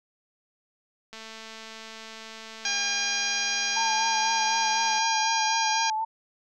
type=click train; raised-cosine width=0.2 ms; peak=-25 dBFS; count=857; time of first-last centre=1.13-4.986 s; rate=222 Hz
type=harmonic tone; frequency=808 Hz; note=G#5; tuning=48 cents flat; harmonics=1 / 2 / 3 / 4 / 5 / 6 / 7 / 8; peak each=-38 / -32 / -32 / -34 / -35 / -32 / -32 / -35 dBFS; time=2.65-5.9 s; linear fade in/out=2 ms
type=tone with vibrato; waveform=sine; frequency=887 Hz; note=A5; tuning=14 cents sharp; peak=-25 dBFS; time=3.76-6.05 s; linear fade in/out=10 ms; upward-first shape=sine; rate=4 Hz; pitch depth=40 cents each way
effects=none